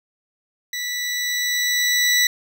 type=tone with level ramp; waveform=20% pulse; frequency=1964 Hz; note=B6; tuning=10 cents flat; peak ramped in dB=-20 to -9 dBFS; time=0.73-2.27 s; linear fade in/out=2 ms; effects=none

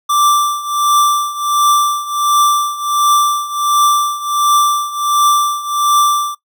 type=tone with tremolo; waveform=square; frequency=1174.7 Hz; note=D6; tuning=in tune; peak=-8 dBFS; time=0.09-6.35 s; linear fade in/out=10 ms; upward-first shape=triangle; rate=1.4 Hz; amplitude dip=85%; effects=noise-tail reverb RT60 0.1 s tail -17 dB re dry

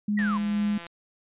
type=tone with tremolo; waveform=sine; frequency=207.7 Hz; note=G#3; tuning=in tune; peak=-22 dBFS; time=0.08-0.78 s; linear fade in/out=5 ms; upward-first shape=sine; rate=2.2 Hz; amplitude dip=25%
type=linear sweep; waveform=sine; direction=down; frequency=1975.5 to 951 Hz; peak=-28 dBFS; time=0.17-0.38 s; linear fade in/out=10 ms
type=click train; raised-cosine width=0.3 ms; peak=-25 dBFS; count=116; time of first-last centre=0.19-0.866 s; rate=170 Hz
effects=resampled to 8000 Hz

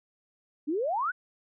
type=exponential sweep; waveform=sine; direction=up; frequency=277.2 to 1568 Hz; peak=-26 dBFS; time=0.67-1.12 s; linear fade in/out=20 ms; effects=none

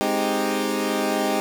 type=chord; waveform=20% pulse; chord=Ab major seventh; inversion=none; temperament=equal; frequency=207.7 / 261.6 / 311.1 / 392 Hz; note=Ab3 / C4 / Eb4 / G4; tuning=0 / 0 / 0 / 0 cents; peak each=-22 dBFS; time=0.01-1.4 s; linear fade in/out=0 ms; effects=none

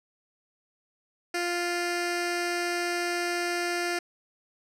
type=tone with notch filter; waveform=10% pulse; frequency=349.2 Hz; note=F4; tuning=in tune; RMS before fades=-29 dBFS; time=1.34-3.99 s; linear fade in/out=5 ms; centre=1000 Hz; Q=1.6; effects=low-pass 9000 Hz 12 dB/octave

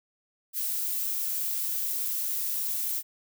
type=noise; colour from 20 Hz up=violet; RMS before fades=-30 dBFS; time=0.53-3.03 s; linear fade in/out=50 ms; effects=none

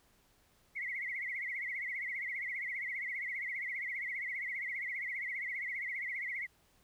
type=tone with vibrato; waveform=sine; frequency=2067 Hz; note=C7; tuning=22 cents flat; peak=-36 dBFS; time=0.75-6.47 s; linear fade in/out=20 ms; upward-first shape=triangle; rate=15 Hz; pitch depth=150 cents each way; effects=pink hiss -69 dBFS RMS until 6.83 s

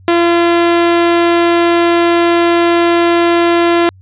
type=tone; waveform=sawtooth; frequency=341.9 Hz; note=F4; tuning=37 cents flat; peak=-4 dBFS; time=0.08-3.89 s; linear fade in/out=0 ms; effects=added 94 Hz sine -38 dBFS peak until 4.01 s + resampled to 8000 Hz

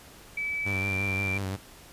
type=tone with pitch glide; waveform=sine; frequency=2300 to 2356 Hz; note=D7 to D7; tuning=-37 to +5 cents; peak=-28 dBFS; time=0.37-1.38 s; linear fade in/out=5 ms; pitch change=+42 cents; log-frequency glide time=0.63-0.89 s
type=tone with vibrato; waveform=sawtooth; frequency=97 Hz; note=G2; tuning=18 cents flat; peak=-26 dBFS; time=0.65-1.57 s; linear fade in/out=20 ms; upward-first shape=sine; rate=5.7 Hz; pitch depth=49 cents each way
effects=pink hiss -50 dBFS RMS until 1.92 s + resampled to 32000 Hz

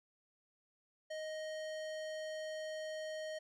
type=tone with low-pass filter; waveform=square; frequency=624 Hz; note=D#5; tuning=5 cents sharp; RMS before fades=-43 dBFS; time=1.1-3.39 s; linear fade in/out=10 ms; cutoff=6500 Hz; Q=0.76; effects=none

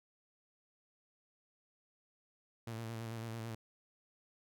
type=tone with vibrato; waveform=sawtooth; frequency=113.7 Hz; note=A#2; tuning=43 cents flat; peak=-37 dBFS; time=2.67-3.55 s; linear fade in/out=5 ms; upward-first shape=square; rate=9 Hz; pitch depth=34 cents each way; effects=none

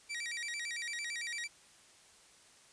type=tone with vibrato; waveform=sawtooth; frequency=2100 Hz; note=C7; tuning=6 cents sharp; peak=-34 dBFS; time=0.09-1.48 s; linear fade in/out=20 ms; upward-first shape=square; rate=8.9 Hz; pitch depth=180 cents each way; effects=white hiss -61 dBFS RMS until 2.72 s + resampled to 22050 Hz

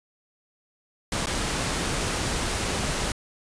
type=noise with dropouts; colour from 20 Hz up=pink; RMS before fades=-27 dBFS; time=1.12-3.12 s; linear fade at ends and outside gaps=2 ms; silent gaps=1.259-1.269 s; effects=resampled to 22050 Hz

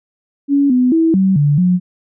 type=tone with pitch steps; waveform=sine; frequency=281.7 / 251 / 325.9 / 191.1 / 145.4 / 180.5 Hz; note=C#4 / B3 / E4 / G3 / D3 / F#3; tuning=+28 / +28 / -20 / -44 / -17 / -43 cents; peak=-9 dBFS; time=0.48-1.8 s; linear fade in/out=50 ms; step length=220 ms; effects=none

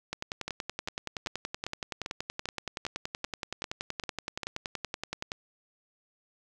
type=two click trains; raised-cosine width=0.2 ms; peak=-16 / -17 dBFS; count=56 / 11; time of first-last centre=0.13-5.319 / 0.48-4.433 s; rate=10.6 / 2.53 Hz; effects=none

